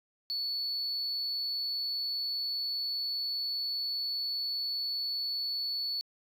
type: tone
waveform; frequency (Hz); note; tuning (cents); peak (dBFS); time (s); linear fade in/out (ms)
sine; 4435; C#8; 0; -29; 0.3-6.01; 0
effects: tanh soft clip ceiling -29 dBFS